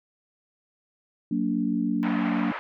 sine chord, Gb augmented, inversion none, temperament just, 185 / 231.2 / 289.1 Hz, Gb3 / Bb3 / D4, 0 / -14 / -27 cents, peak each -29 / -26 / -27 dBFS, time 1.31-2.52 s, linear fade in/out 5 ms
pink band-pass noise, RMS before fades -34 dBFS, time 2.03-2.59 s, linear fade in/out 0 ms, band 620 to 2300 Hz, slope 24 dB/octave
effects none

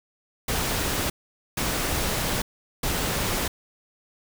pink noise bursts at uneven times, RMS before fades -26 dBFS, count 3, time 0.48-1.1 / 1.57-2.42 / 2.83-3.48 s, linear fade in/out 5 ms, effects none

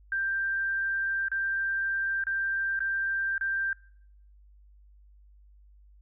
sine tone with dropouts, 1578 Hz, G6, 11 cents sharp, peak -26 dBFS, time 0.12-3.73 s, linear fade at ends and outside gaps 2 ms, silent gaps 1.284-1.316 / 2.239-2.268 / 2.792-2.804 / 3.38-3.41 s, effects noise-tail reverb RT60 0.7 s tail -25 dB re dry + added 50 Hz sine -53 dBFS peak until 6.01 s

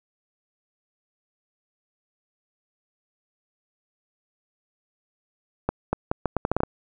accelerating click train, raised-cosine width 1 ms, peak -8 dBFS, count 10, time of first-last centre 5.69-6.634 s, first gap 240 ms, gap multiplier 0.77, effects none

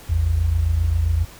sine tone pair together, 55.26 / 82.8 Hz, A1 / E2, +8 / +8 cents, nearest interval perfect fifth, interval 700 cents, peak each -22 / -17 dBFS, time 0.09-1.25 s, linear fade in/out 10 ms, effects pink hiss -43 dBFS RMS until 1.39 s

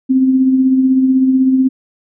sine tone with tremolo, 261.6 Hz, C4, in tune, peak -6 dBFS, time 0.09-1.69 s, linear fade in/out 20 ms, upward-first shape triangle, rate 16 Hz, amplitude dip 45%, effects none

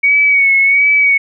sine tone with vibrato, 2239 Hz, C#7, 17 cents sharp, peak -7 dBFS, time 0.03-1.18 s, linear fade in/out 10 ms, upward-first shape sine, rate 1.4 Hz, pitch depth 44 cents each way, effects none

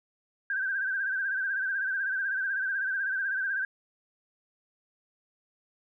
sine tone with vibrato, 1568 Hz, G6, in tune, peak -27 dBFS, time 0.5-3.65 s, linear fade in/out 2 ms, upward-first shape sine, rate 16 Hz, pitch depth 68 cents each way, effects none

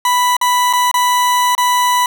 40% pulse tone with dropouts, 987.8 Hz, B5, in tune, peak -10 dBFS, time 0.05-2.06 s, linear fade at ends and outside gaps 2 ms, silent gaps 0.367-0.413 / 0.729-0.734 / 0.914-0.941 / 1.551-1.579 s, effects none

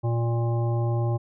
harmonic tone with a mistuned harmonic, 117.4 Hz, A#2, 13 cents sharp, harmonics 1 / 3 / 5 / 7 / 9, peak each -22 / -32 / -35 / -36 / -42 dBFS, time 0.03-1.18 s, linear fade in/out 20 ms, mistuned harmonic 7, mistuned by -23 cents, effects none

